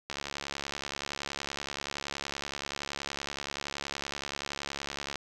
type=click train; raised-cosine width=0.2 ms; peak=-17 dBFS; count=358; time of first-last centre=0.1-5.157 s; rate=70.6 Hz; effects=none